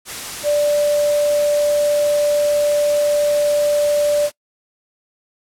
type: tone in noise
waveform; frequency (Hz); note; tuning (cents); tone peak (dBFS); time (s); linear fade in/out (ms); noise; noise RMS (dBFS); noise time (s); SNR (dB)
sine; 587.3; D5; 0; -13; 0.43-4.3; 50; white; -28; 0.05-4.32; +12
effects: noise-tail reverb RT60 0.1 s tail -24 dB re dry + low-pass 11000 Hz 12 dB/octave